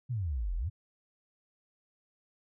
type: exponential two-way sweep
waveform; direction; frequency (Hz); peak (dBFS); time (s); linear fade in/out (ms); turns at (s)
sine; down then up; 133.3 to 38.89 to 109.7; -30; 0.09-0.7; 20; 0.56
effects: none